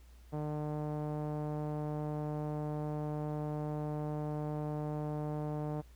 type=tone with low-pass filter; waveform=sawtooth; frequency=150.4 Hz; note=D3; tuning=42 cents sharp; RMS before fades=-37 dBFS; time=0.32-5.82 s; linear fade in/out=20 ms; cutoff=750 Hz; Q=1.5; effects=added 60 Hz sine -54 dBFS peak until 5.95 s + pink hiss -67 dBFS RMS until 5.95 s